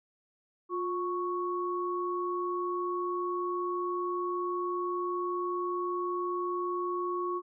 sine tone pair together, 355.1 / 1108.7 Hz, F4 / C#6, +29 / 0 cents, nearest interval octave + minor sixth, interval 1971 cents, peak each -32 / -33 dBFS, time 0.69-7.42 s, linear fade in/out 50 ms, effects none

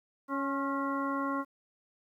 harmonic tone with a mistuned harmonic, 277.2 Hz, C#4, in tune, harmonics 1 / 2 / 3 / 4 / 5 / 7, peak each -33 / -39 / -45 / -34 / -39 / -48 dBFS, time 0.28-1.45 s, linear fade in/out 50 ms, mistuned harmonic 4, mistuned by -40 cents, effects 11-bit

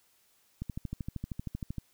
click train, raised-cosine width 5 ms, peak -23 dBFS, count 16, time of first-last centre 0.62-1.783 s, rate 12.9 Hz, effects white hiss -68 dBFS RMS until 1.93 s

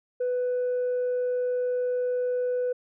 sine tone, 496.7 Hz, B4, 10 cents sharp, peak -22 dBFS, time 0.2-2.73 s, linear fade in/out 10 ms, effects tanh soft clip ceiling -22 dBFS

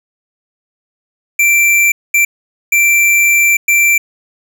square tone bursts at uneven times, 2349 Hz, D7, in tune, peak -8 dBFS, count 4, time 1.39-1.92 / 2.14-2.25 / 2.72-3.57 / 3.68-3.98 s, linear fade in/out 5 ms, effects none

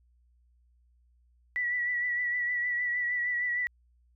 sine tone with vibrato, 1952 Hz, B6, 21 cents flat, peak -27 dBFS, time 1.56-3.67 s, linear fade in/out 0 ms, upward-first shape triangle, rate 6.5 Hz, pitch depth 39 cents each way, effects added 60 Hz sine -62 dBFS peak until 4.15 s

